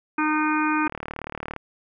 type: harmonic tone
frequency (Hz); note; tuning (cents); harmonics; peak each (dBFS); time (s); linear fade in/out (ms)
306.5; D#4; -26; 1 / 3 / 4 / 5 / 6 / 7 / 8; -23 / -27 / -27 / -28 / -39 / -37 / -30; 0.18-0.88; 5
type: click train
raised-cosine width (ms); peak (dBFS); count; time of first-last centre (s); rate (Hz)
0.5; -16; 27; 0.87-1.563; 37.5
effects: none